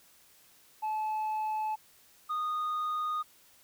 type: tone pair in turn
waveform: sine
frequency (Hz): 864 / 1234.1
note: A5 / D#6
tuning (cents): -32 / -15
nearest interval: tritone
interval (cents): 617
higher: second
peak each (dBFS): -27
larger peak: neither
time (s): 0.82-1.76 / 2.29-3.23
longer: neither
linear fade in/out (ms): 20
effects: tanh soft clip ceiling -29 dBFS + white hiss -61 dBFS RMS until 3.63 s